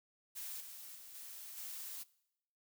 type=noise with level steps; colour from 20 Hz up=blue; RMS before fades=-45 / -51 / -54 / -50 / -46 dBFS; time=0.35-2.04 s; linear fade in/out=20 ms; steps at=0.6 / 0.95 / 1.14 / 1.57 s; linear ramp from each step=10 ms; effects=noise-tail reverb RT60 0.8 s tail -21 dB re dry